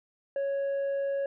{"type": "tone with tanh clipping", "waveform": "triangle", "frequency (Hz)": 554.4, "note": "C#5", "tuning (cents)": 0, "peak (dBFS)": -28, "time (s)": [0.36, 1.26], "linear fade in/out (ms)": 2, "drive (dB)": 8, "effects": []}